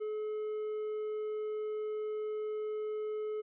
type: tone with hard clipping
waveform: triangle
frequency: 427.7 Hz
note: A4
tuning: 49 cents flat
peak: -35 dBFS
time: 0-3.42 s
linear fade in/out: 20 ms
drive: 6 dB
effects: resampled to 8000 Hz